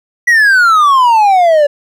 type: exponential sweep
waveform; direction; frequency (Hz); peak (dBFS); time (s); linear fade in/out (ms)
triangle; down; 1960 to 568; -3; 0.27-1.67; 10
effects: none